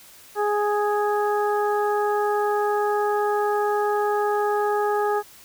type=harmonic tone; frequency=415.3 Hz; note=G#4; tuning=in tune; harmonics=1 / 2 / 3 / 4; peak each=-22 / -24 / -29 / -33 dBFS; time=0.35-5.23 s; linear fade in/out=50 ms; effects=white hiss -48 dBFS RMS until 5.44 s